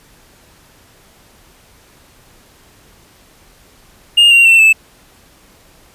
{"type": "tone with pitch steps", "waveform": "triangle", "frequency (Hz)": [2830, 2761, 2693, 2627], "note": ["F7", "F7", "E7", "E7"], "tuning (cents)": [22, -20, 36, -7], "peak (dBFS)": -3, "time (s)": [4.17, 4.73], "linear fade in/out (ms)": 10, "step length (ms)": 140, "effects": ["pink hiss -47 dBFS RMS until 5.94 s", "resampled to 32000 Hz"]}